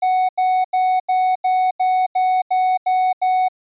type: tone bursts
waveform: triangle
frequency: 742 Hz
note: F#5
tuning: 5 cents sharp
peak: -12 dBFS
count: 10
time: 0.02-3.485 s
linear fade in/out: 10 ms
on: 270 ms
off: 85 ms
effects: resampled to 8000 Hz